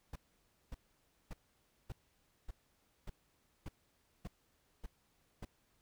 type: noise bursts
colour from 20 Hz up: brown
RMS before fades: -43 dBFS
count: 10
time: 0.13-5.45 s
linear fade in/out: 5 ms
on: 28 ms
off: 560 ms
effects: pink hiss -75 dBFS RMS until 5.81 s